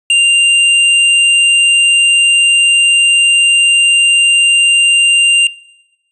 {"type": "tone", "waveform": "square", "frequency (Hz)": 2788, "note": "F7", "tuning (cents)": -4, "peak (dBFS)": -7, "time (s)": [0.1, 5.47], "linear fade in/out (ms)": 2, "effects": ["noise-tail reverb RT60 1.0 s tail -22 dB re dry", "resampled to 22050 Hz"]}